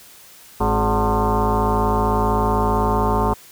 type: tone with frequency modulation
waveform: sine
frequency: 422.8 Hz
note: G#4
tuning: 31 cents sharp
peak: -15 dBFS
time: 0.6-3.34 s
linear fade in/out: 10 ms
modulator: 158 Hz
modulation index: 4.3
effects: white hiss -45 dBFS RMS until 3.51 s